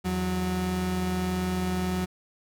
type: tone pair together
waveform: 35% pulse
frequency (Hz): 81.52 / 183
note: E2 / F#3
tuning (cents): -19 / -19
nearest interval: octave + major second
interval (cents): 1400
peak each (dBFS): -31 / -25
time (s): 0.04-2.06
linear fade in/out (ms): 20
effects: none